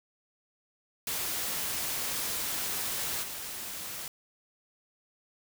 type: noise with level steps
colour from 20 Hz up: white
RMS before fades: -33 / -39 dBFS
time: 1.07-4.08 s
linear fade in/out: 2 ms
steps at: 3.22 s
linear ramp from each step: 20 ms
effects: none